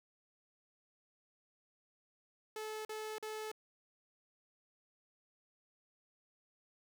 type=tone bursts; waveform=sawtooth; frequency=432.6 Hz; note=A4; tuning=29 cents flat; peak=-37 dBFS; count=3; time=2.56-3.516 s; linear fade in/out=2 ms; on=290 ms; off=43 ms; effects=12-bit